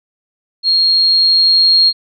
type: tone with level ramp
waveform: sine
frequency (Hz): 4257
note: C8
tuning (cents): +29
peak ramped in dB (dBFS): -9 to -6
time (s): 0.63-1.93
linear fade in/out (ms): 50
effects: none

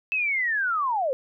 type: linear sweep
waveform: sine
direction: down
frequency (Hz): 2637 to 493.9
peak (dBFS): -22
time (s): 0.12-1.13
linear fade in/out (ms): 0
effects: none

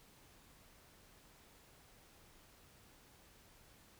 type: silence
effects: pink hiss -64 dBFS RMS until 3.99 s

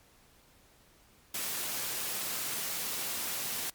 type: high-pass noise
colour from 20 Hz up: white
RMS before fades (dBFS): -35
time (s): 1.34-3.7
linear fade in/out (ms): 5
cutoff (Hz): 100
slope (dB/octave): 48
effects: pink hiss -62 dBFS RMS until 3.74 s + MP3 96 kbps

